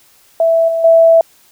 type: tone with level steps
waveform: sine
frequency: 659.3 Hz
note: E5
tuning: in tune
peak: -8 / -13 / -4 dBFS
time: 0.4-1.21 s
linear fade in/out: 2 ms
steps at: 0.68 / 0.84 s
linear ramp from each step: 5 ms
effects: white hiss -49 dBFS RMS until 1.51 s